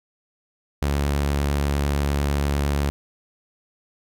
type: tone with vibrato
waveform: sawtooth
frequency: 71.3 Hz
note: C#2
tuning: 49 cents sharp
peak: -16 dBFS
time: 0.82-2.9 s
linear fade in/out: 0 ms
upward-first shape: sine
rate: 8.7 Hz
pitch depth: 15 cents each way
effects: none